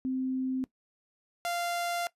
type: tone pair in turn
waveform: sine / sawtooth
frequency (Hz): 260 / 694.1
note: C4 / F5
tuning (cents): -11 / -11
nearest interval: octave + perfect fourth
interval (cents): 1700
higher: second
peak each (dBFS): -28 / -26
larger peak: second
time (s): 0.05-0.64 / 1.45-2.07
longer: second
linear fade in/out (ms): 0
effects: noise-tail reverb RT60 0.1 s tail -19 dB re dry + resampled to 32000 Hz